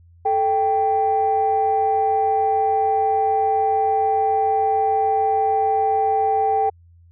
sine tone pair together, 437.9 / 784 Hz, A4 / G5, -8 / 0 cents, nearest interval minor seventh, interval 1008 cents, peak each -21 / -16 dBFS, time 0.25-6.7 s, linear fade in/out 10 ms, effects tanh soft clip ceiling -10 dBFS + added 85 Hz sine -47 dBFS peak until 7.11 s

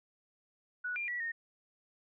sine tone with pitch steps, 1471 / 2399 / 1941 / 1845 Hz, F#6 / D7 / B6 / A#6, -11 / +36 / -31 / -18 cents, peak -34 dBFS, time 0.84-1.32 s, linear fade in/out 10 ms, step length 120 ms, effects none

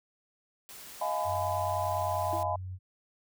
white noise, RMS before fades -47 dBFS, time 0.69-2.43 s, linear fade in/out 0 ms
sine chord, F half-diminished seventh, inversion third, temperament just, 628.6 / 698.5 / 838.1 / 1005.8 Hz, Eb5 / F5 / Ab5 / Cb6, +18 / 0 / +16 / +31 cents, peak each -34 dBFS, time 1.01-2.56 s, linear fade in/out 5 ms
sine tone with pitch glide, 93.7 to 92.62 Hz, F#2 to F#2, +22 to +2 cents, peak -36 dBFS, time 1.24-2.79 s, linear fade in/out 50 ms, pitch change -20 cents, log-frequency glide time 1.94-2.21 s
sine tone with exponential decay, 331.6 Hz, E4, 10 cents sharp, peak -34 dBFS, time 2.33-2.53 s, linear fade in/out 0 ms, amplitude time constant 42 ms
effects none

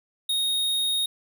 square tone, 3729 Hz, A#7, in tune, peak -23 dBFS, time 0.29-1.06 s, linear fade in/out 5 ms, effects none

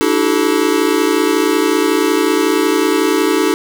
square tone cluster, 295 / 325.9 / 380.4 / 435 Hz, D4 / E4 / F#4 / A4, +8 / -20 / +48 / -20 cents, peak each -18 dBFS, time 0.01-3.54 s, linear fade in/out 0 ms, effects none

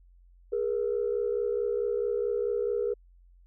sine tone pair together, 412.9 / 477.5 Hz, G#4 / A#4, -10 / +42 cents, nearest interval minor third, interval 252 cents, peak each -28 dBFS, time 0.52-2.94 s, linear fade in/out 10 ms, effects tanh soft clip ceiling -19 dBFS + added 44 Hz sine -54 dBFS peak until 3.46 s

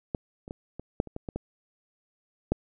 clicks, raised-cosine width 2 ms, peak -15 / -28 / -22 / -24 / -10 / -28 / -21 / -21 / -18 / -10 dBFS, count 10, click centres 0.148 / 0.479 / 0.509 / 0.796 / 1.001 / 1.073 / 1.164 / 1.288 / 1.36 / 2.52 s, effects none

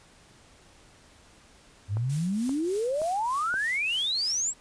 sine exponential sweep, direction up, 94.8 to 7910 Hz, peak -25 dBFS, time 1.88-4.54 s, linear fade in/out 50 ms
click train, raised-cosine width 1 ms, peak -25 dBFS, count 4, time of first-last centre 1.97-3.541 s, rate 1.91 Hz
blue noise with tremolo, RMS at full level -39 dBFS, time 2.09-4.48 s, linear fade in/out 10 ms, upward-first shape triangle, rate 3.3 Hz, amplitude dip 70%
effects pink hiss -56 dBFS RMS until 4.6 s + resampled to 22050 Hz

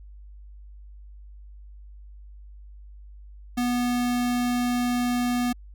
square tone, 244.5 Hz, B3, 17 cents flat, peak -23 dBFS, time 3.57-5.53 s, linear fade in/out 10 ms, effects added 50 Hz sine -42 dBFS peak until 5.74 s

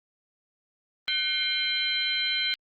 sine tone cluster, 1515 / 2133 / 2373 / 3142 / 4046 Hz, F#6 / C7 / D7 / G7 / B7, +40 / +33 / +17 / +3 / +41 cents, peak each -35 / -32 / -37 / -28 / -29 dBFS, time 1.08-2.54 s, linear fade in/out 0 ms, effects Opus 32 kbps

